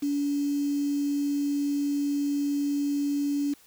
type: tone with quantisation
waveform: sine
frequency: 285.9 Hz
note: D4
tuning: 46 cents flat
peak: -24 dBFS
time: 0.02-3.54 s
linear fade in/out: 10 ms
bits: 7
effects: white hiss -57 dBFS RMS until 3.66 s